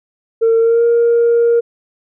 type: tone with pitch glide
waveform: sine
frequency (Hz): 454.7 to 468.8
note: A#4 to A#4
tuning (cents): -43 to +10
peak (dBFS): -7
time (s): 0.41-1.61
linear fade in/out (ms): 20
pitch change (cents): +53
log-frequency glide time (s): 0.59-0.84
effects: tanh soft clip ceiling -6 dBFS